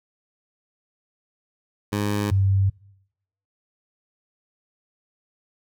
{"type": "tone pair in turn", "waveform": ["15% pulse", "sine"], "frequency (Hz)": [103, 97.22], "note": ["G#2", "G2"], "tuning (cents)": [-14, -14], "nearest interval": "minor second", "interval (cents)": 100, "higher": "first", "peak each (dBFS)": -16, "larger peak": "neither", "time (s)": [[1.92, 2.31], [2.31, 2.7]], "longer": "neither", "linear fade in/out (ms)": 10, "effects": ["noise-tail reverb RT60 0.8 s tail -25 dB re dry"]}